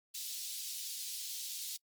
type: high-pass noise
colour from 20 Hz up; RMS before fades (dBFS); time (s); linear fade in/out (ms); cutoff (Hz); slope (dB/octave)
pink; -42; 0.14-1.77; 10; 3600; 24
effects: noise-tail reverb RT60 0.1 s tail -26 dB re dry + Opus 32 kbps